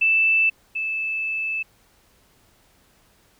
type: tone pair in turn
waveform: sine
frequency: 2644 / 2626 Hz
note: E7 / E7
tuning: +5 / -7 cents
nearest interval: unison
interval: 12 cents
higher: first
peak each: -15 / -23 dBFS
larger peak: first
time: 0.01-0.5 / 0.75-1.63 s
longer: second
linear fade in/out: 10 ms
effects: pink hiss -59 dBFS RMS until 3.39 s